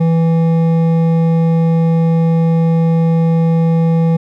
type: tone with hard clipping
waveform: triangle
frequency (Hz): 164.81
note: E3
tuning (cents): 0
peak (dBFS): -11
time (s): 0-4.17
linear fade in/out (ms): 10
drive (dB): 13
effects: none